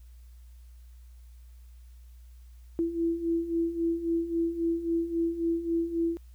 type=beating tone pair; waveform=sine; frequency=331.6 / 335.3 Hz; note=E4 / E4; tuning=+10 / +30 cents; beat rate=3.7 Hz; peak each=-32 / -27 dBFS; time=2.79-6.17 s; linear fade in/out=0 ms; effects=added 60 Hz sine -47 dBFS peak until 6.34 s + white hiss -68 dBFS RMS until 6.34 s